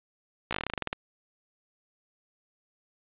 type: slowing click train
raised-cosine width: 0.3 ms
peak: -13 dBFS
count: 14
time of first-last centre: 0.51-0.929 s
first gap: 16 ms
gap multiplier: 1.11
effects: resampled to 8000 Hz + 9-bit